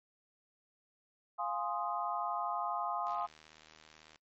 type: chord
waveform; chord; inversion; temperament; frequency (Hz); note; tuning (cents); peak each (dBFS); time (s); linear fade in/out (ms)
sine; F minor seventh; none; equal; 698.5 / 830.6 / 1046.5 / 1244.5; F5 / Ab5 / C6 / Eb6; 0 / 0 / 0 / 0; -39; 1.38-3.27; 20
type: click train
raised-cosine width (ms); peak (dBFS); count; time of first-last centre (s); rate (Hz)
0.2; -38; 86; 3.07-4.158; 78.1
effects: noise-tail reverb RT60 0.1 s tail -20 dB re dry + MP3 32 kbps